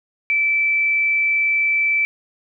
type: tone with frequency modulation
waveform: sine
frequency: 2321 Hz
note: D7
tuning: 21 cents flat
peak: -15 dBFS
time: 0.3-2.05 s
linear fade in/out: 0 ms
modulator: 55.8 Hz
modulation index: 0.22
effects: none